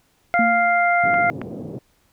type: harmonic tone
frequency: 698.5 Hz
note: F5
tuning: in tune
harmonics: 1 / 2 / 3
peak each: -17 / -21 / -21 dBFS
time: 0.34-1.3 s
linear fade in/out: 0 ms
type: tone with exponential decay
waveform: sine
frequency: 227.8 Hz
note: A#3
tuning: 40 cents flat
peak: -17 dBFS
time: 0.39-0.99 s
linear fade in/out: 2 ms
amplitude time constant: 130 ms
type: band-pass noise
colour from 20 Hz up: pink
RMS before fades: -32 dBFS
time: 1.03-1.79 s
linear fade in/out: 10 ms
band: 120 to 510 Hz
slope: 24 dB/octave
type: clicks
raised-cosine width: 0.5 ms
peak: -15 dBFS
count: 2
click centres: 1.142 / 1.416 s
effects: pink hiss -62 dBFS RMS until 2.12 s